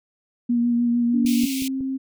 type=tone with vibrato; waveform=sine; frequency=238.3 Hz; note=A#3; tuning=38 cents sharp; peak=-17 dBFS; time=0.49-1.46 s; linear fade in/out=10 ms; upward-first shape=sine; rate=6.6 Hz; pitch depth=18 cents each way
type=tone with pitch glide; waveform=sine; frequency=285 to 265.9 Hz; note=C#4 to C4; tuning=+48 to +28 cents; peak=-23 dBFS; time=1.13-1.98 s; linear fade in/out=20 ms; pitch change=-120 cents; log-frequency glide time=1.42-1.53 s
type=click train; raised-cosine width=3 ms; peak=-25 dBFS; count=4; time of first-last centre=1.25-1.808 s; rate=5.38 Hz
type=high-pass noise; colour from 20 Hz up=pink; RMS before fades=-32 dBFS; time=1.26-1.68 s; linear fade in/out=2 ms; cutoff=2200 Hz; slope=96 dB/octave
effects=none